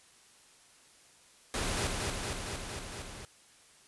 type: noise with echo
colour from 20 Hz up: pink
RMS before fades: -33 dBFS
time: 1.54-1.87 s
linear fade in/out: 0 ms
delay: 230 ms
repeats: 6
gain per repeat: -2 dB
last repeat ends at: 3.25 s
effects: white hiss -60 dBFS RMS until 3.87 s + resampled to 24000 Hz